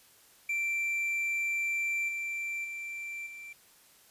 triangle tone with level steps, 2349 Hz, D7, in tune, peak -27 / -31 / -35 / -41 dBFS, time 0.49-3.53 s, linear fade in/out 5 ms, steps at 2.08 / 2.64 / 3.26 s, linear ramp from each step 10 ms, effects white hiss -60 dBFS RMS until 4.1 s + resampled to 32000 Hz

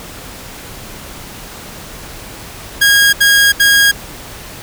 sawtooth tone bursts, 1635 Hz, G#6, 28 cents flat, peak -3 dBFS, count 3, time 2.81-3.916 s, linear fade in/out 10 ms, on 320 ms, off 73 ms, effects pink hiss -31 dBFS RMS until 4.62 s

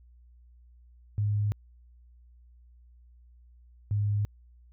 sine tone pair in turn, 103.83 / 103.23 Hz, G#2 / G#2, 0 / -10 cents, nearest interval unison, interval 10 cents, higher first, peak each -24 dBFS, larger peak neither, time 1.18-1.52 / 3.91-4.25 s, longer neither, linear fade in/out 0 ms, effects added 60 Hz sine -53 dBFS peak until 4.72 s

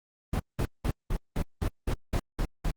brown noise bursts, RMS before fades -27 dBFS, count 10, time 0.33-2.71 s, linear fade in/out 5 ms, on 67 ms, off 190 ms, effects Opus 32 kbps

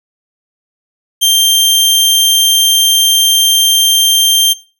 sawtooth tone, 3165 Hz, G7, 16 cents sharp, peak -3 dBFS, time 1.21-4.54 s, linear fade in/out 20 ms, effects noise-tail reverb RT60 0.4 s tail -22 dB re dry

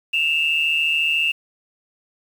sine tone pair together, 2640 / 2794 Hz, E7 / F7, +2 / 0 cents, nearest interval minor second, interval 98 cents, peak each -19 dBFS, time 0.13-1.32 s, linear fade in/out 10 ms, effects tanh soft clip ceiling -10 dBFS + 7-bit

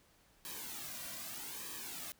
white noise with flanger, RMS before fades -45 dBFS, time 0.45-2.12 s, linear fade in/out 0 ms, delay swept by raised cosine 1.4 to 2.36 ms, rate 0.81 Hz, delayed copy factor -0.75, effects pink hiss -68 dBFS RMS until 2.19 s

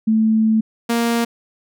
sine / sawtooth tone pair in turn, 220 / 233.7 Hz, A3 / A#3, 0 / +5 cents, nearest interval minor second, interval 105 cents, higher second, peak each -12 dBFS, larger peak neither, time 0.07-0.61 / 0.89-1.25 s, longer first, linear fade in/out 10 ms, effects none

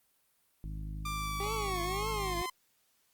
harmonic tone, 51.9 Hz, G#1, in tune, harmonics 1 / 2 / 3 / 4 / 5 / 6, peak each -38 / -47 / -44 / -54 / -56 / -57 dBFS, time 0.64-2.42 s, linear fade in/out 0 ms
sawtooth exponential sweep, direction down, 1190 to 1028 Hz, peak -32 dBFS, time 1.05-2.5 s, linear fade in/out 5 ms
25% pulse tone with vibrato, 392 Hz, G4, in tune, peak -32 dBFS, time 1.4-2.46 s, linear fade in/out 2 ms, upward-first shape triangle, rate 1.8 Hz, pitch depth 240 cents each way
effects white hiss -72 dBFS RMS until 3.13 s + Opus 32 kbps

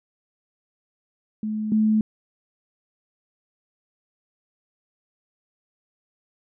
sine tone pair in turn, 215 / 216.4 Hz, A3 / A3, -40 / -29 cents, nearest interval unison, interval 11 cents, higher second, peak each -24 / -16 dBFS, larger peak second, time 1.43-1.72 / 1.72-2.01 s, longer neither, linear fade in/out 2 ms, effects none

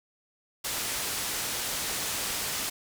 white low-pass noise, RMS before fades -32 dBFS, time 0.64-2.7 s, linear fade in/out 10 ms, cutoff 11000 Hz, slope 12 dB/octave, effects none

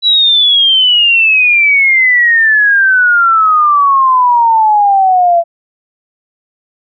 sine exponential sweep, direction down, 3951 to 670 Hz, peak -5 dBFS, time 0.02-5.44 s, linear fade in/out 50 ms, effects none

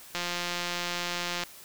click train, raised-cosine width 0.2 ms, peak -14 dBFS, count 226, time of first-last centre 0.15-1.436 s, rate 175 Hz, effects white hiss -49 dBFS RMS until 1.64 s

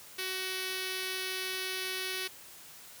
5% pulse tone with notch filter, 374.8 Hz, F#4, 22 cents sharp, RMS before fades -36 dBFS, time 0.18-2.28 s, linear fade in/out 10 ms, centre 860 Hz, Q 0.74, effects white hiss -51 dBFS RMS until 3 s + high-pass 60 Hz 12 dB/octave

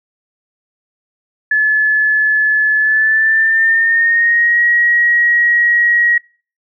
sine tone with pitch glide, 1722 to 1899.7 Hz, A6 to A#6, -38 to +32 cents, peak -9 dBFS, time 1.51-6.18 s, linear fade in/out 5 ms, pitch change +170 cents, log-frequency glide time 2.78-4.62 s, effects noise-tail reverb RT60 0.4 s tail -24 dB re dry

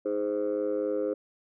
sine chord, Ab major, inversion second, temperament just, 311.5 / 415.3 / 519.1 Hz, Eb4 / Ab4 / C5, +2 / 0 / -14 cents, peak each -31 / -29 / -28 dBFS, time 0.05-1.14 s, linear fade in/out 10 ms, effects tanh soft clip ceiling -21 dBFS

